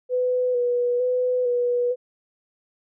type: tone with vibrato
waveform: sine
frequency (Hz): 493.9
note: B4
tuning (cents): 0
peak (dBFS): -19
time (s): 0.09-1.96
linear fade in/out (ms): 50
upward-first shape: square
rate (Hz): 1.1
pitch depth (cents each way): 24
effects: none